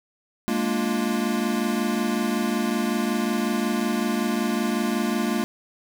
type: chord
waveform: square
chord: Bb dominant seventh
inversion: third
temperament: equal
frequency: 207.7 / 233.1 / 293.7 / 349.2 Hz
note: Ab3 / Bb3 / D4 / F4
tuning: 0 / 0 / 0 / 0 cents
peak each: -28 / -26 / -32 / -30 dBFS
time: 0.48-5.44 s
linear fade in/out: 0 ms
effects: none